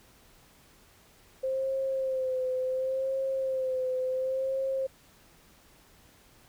sine tone with vibrato, 523.3 Hz, C5, in tune, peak -27 dBFS, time 1.43-4.87 s, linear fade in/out 10 ms, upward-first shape sine, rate 0.7 Hz, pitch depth 38 cents each way, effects pink hiss -59 dBFS RMS until 6.48 s

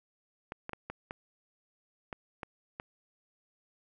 clicks, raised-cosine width 0.5 ms, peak -23 dBFS, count 8, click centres 0.521 / 0.694 / 0.733 / 0.9 / 1.109 / 2.128 / 2.432 / 2.799 s, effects none

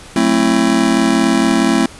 square chord, F# half-diminished seventh, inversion none, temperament just, 185 / 222 / 266.4 / 333 Hz, F#3 / A3 / C4 / E4, 0 / +16 / +31 / +18 cents, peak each -22 / -16 / -16 / -17 dBFS, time 0.16-1.86 s, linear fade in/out 2 ms, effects pink hiss -37 dBFS RMS until 1.99 s + resampled to 24000 Hz

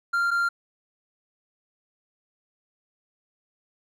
triangle tone pair in turn, 1390 / 1390 Hz, F6 / F6, -9 / -9 cents, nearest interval unison, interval 0 cents, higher neither, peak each -19 dBFS, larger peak neither, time 0.13-0.31 / 0.31-0.49 s, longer neither, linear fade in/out 10 ms, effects none

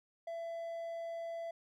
triangle tone, 669 Hz, E5, 25 cents sharp, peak -37 dBFS, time 0.27-1.51 s, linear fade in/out 5 ms, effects none

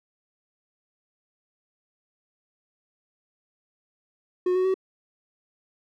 triangle tone with pitch steps, 363 / 370.6 / 378.4 Hz, F#4 / F#4 / F#4, -33 / +3 / +39 cents, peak -18 dBFS, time 4.46-4.742 s, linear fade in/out 5 ms, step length 94 ms, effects none

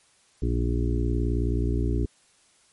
harmonic tone, 59 Hz, A#1, 22 cents sharp, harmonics 1 / 2 / 4 / 5 / 6 / 7, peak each -24 / -28 / -33 / -32 / -34 / -35 dBFS, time 0.42-2.06 s, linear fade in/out 5 ms, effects white hiss -61 dBFS RMS until 2.72 s + MP3 48 kbps

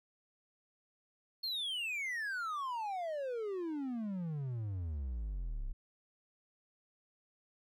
triangle exponential sweep, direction down, 4362 to 30.6 Hz, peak -34 dBFS, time 1.43-5.73 s, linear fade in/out 10 ms, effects none

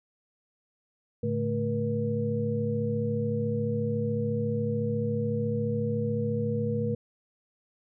sine tone cluster, 109.4 / 143.4 / 218.9 / 478.2 Hz, A2 / D3 / A3 / A#4, -9 / -41 / -9 / +44 cents, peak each -31 / -34 / -31 / -30 dBFS, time 1.23-6.95 s, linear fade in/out 5 ms, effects none

